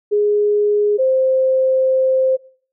sine tone pair in turn, 415.3 / 523.2 Hz, G#4 / C5, 0 / 0 cents, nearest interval major third, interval 400 cents, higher second, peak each -12 dBFS, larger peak neither, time 0.11-0.98 / 0.98-2.37 s, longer second, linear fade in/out 20 ms, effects noise-tail reverb RT60 0.5 s tail -22 dB re dry

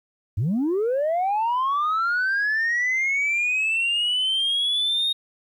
sine linear sweep, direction up, 86.4 to 3729 Hz, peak -18 dBFS, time 0.37-5.13 s, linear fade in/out 10 ms, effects tanh soft clip ceiling -18 dBFS + 10-bit

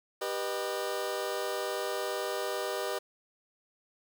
sawtooth chord, G augmented, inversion none, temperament just, 392 / 490 / 612.5 Hz, G4 / B4 / D#5, 0 / -14 / -27 cents, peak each -32 dBFS, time 0.21-2.99 s, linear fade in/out 10 ms, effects 9-bit

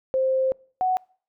sine tone pair in turn, 525 / 742.5 Hz, C5 / F#5, +6 / +6 cents, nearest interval tritone, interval 600 cents, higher second, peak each -19 dBFS, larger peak neither, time 0.14-0.52 / 0.81-0.97 s, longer first, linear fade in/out 0 ms, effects noise-tail reverb RT60 0.5 s tail -26 dB re dry

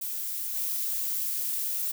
violet noise with level steps, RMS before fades -33 / -30 dBFS, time 0.01-1.92 s, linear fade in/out 10 ms, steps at 0.54 s, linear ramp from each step 20 ms, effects none

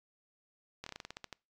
slowing click train, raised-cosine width 0.2 ms, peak -25 dBFS, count 11, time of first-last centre 0.84-1.327 s, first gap 24 ms, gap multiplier 1.15, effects noise-tail reverb RT60 0.3 s tail -26 dB re dry + AAC 64 kbps

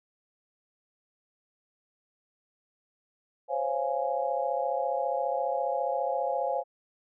sine chord, Db major seventh, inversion third, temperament just, 519.7 / 554.4 / 693 / 831.5 Hz, C5 / Db5 / F5 / Ab5, -12 / 0 / -14 / +2 cents, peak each -32 dBFS, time 3.48-6.64 s, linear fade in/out 50 ms, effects none

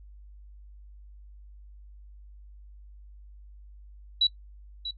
sine tone with echo, 3922 Hz, B7, 13 cents flat, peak -19 dBFS, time 4.21-4.27 s, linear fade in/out 5 ms, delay 640 ms, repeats 1, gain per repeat -12 dB, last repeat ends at 4.91 s, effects noise-tail reverb RT60 0.1 s tail -19 dB re dry + added 50 Hz sine -46 dBFS peak until 4.97 s

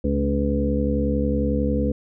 harmonic tone with a mistuned harmonic, 71 Hz, C#2, 42 cents sharp, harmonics 1 / 2 / 3 / 4 / 6 / 7, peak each -24 / -31 / -24 / -26 / -32 / -26 dBFS, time 0.04-1.92 s, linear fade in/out 5 ms, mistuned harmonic 2, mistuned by -31 cents, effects none

